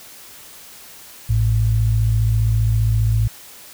sine tone pair together, 55 / 110 Hz, A1 / A2, 0 / 0 cents, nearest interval octave, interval 1200 cents, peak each -19 / -15 dBFS, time 1.29-3.28 s, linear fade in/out 10 ms, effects white hiss -41 dBFS RMS until 3.73 s

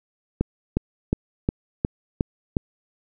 click train, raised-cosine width 3 ms, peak -7 dBFS, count 7, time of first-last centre 0.41-2.568 s, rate 2.78 Hz, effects none

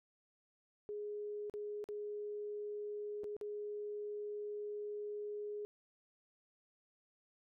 sine tone with dropouts, 416.2 Hz, G#4, 4 cents sharp, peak -40 dBFS, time 0.89-5.65 s, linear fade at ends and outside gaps 0 ms, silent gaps 1.498-1.539 / 1.841-1.888 / 3.235-3.242 / 3.366-3.412 s, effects none

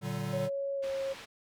square chord, Bb augmented, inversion none, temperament equal with one note detuned, 116.54 / 146.83 / 189.76 Hz, Bb2 / D3 / F#3, 0 / 0 / +44 cents, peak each -39 / -37 / -38 dBFS, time 0.01-0.5 s, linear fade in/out 50 ms
sine tone with pitch glide, 554.4 to 542.1 Hz, C#5 to C#5, 0 to -39 cents, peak -31 dBFS, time 0.32-1.14 s, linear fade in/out 20 ms, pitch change -39 cents, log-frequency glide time 0.76-0.86 s
white low-pass noise, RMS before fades -48 dBFS, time 0.82-1.26 s, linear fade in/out 20 ms, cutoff 3400 Hz, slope 12 dB/octave
effects none

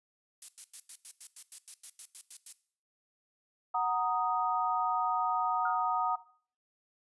violet noise bursts, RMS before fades -41 dBFS, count 14, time 0.42-2.526 s, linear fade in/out 2 ms, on 65 ms, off 92 ms
sine chord, D# minor, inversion first, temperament equal, 740 / 932.3 / 1244.5 Hz, F#5 / A#5 / D#6, 0 / 0 / 0 cents, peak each -32 dBFS, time 3.74-6.16 s, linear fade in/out 10 ms
sine tone with exponential decay, 1417 Hz, F6, 25 cents sharp, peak -31 dBFS, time 5.65-5.82 s, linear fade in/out 5 ms, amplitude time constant 36 ms
effects noise-tail reverb RT60 0.5 s tail -18 dB re dry + resampled to 24000 Hz

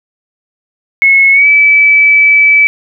sine tone with pitch glide, 2185 to 2302 Hz, C#7 to D7, -26 to -35 cents, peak -3 dBFS, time 1.02-2.67 s, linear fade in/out 0 ms, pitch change +91 cents, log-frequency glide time 1.32-1.47 s, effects none

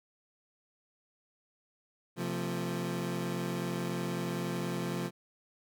25% pulse chord, F major, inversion second, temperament equal with one note detuned, 130.81 / 174.61 / 225.3 Hz, C3 / F3 / A3, 0 / 0 / +41 cents, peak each -35 / -31 / -36 dBFS, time 2.16-5.11 s, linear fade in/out 50 ms, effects none

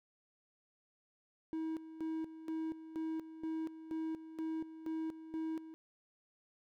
triangle tone with tremolo, 320 Hz, D#4, 49 cents sharp, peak -34 dBFS, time 1.53-5.74 s, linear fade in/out 0 ms, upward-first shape square, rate 2.1 Hz, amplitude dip 75%, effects none

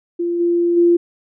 sine tone with level steps, 344.8 Hz, F4, 22 cents flat, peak -17 / -13 / -9 dBFS, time 0.19-0.97 s, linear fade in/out 10 ms, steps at 0.39 / 0.76 s, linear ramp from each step 20 ms, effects none

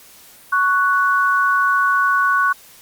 sine tone pair together, 1114.2 / 1480 Hz, C#6 / F#6, +9 / 0 cents, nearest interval perfect fourth, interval 491 cents, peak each -16 dBFS, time 0.52-2.53 s, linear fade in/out 10 ms, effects white hiss -45 dBFS RMS until 2.81 s + Opus 48 kbps

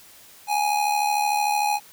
square tone with amplitude modulation, 831 Hz, G#5, 1 cent sharp, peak -18 dBFS, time 0.47-1.8 s, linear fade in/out 50 ms, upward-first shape sine, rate 73.3 Hz, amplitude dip 60%, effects white hiss -49 dBFS RMS until 1.92 s

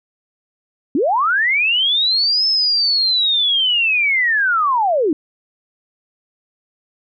sine linear two-way sweep, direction up then down, 239.2 to 5274 to 278 Hz, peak -13 dBFS, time 0.95-5.13 s, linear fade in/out 2 ms, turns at 2.47 s, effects none

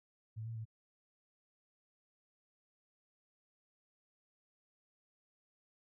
sine tone with pitch steps, 110.3 / 114.3 / 111 Hz, A2 / A#2 / A2, +5 / -34 / +16 cents, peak -40 dBFS, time 0.36-0.654 s, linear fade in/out 20 ms, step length 98 ms, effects none

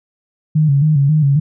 sine tone with vibrato, 146.83 Hz, D3, in tune, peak -9 dBFS, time 0.55-1.4 s, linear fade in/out 10 ms, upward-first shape square, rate 3.7 Hz, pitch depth 87 cents each way, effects none

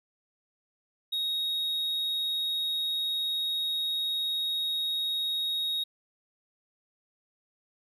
triangle tone, 3761 Hz, A#7, 15 cents sharp, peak -26 dBFS, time 1.12-5.84 s, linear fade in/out 10 ms, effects none

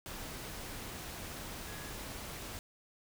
sine tone in noise, 1671 Hz, G#6, 10 cents sharp, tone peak -52 dBFS, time 1.68-1.91 s, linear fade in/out 0 ms, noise pink, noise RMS -44 dBFS, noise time 0.06-2.59 s, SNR -11 dB, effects none

